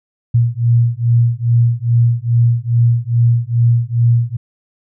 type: beating tone pair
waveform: sine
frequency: 117 / 119.4 Hz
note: A#2 / A#2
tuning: +7 / +42 cents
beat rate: 2.4 Hz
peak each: -13 dBFS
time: 0.34-4.37 s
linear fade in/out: 10 ms
effects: none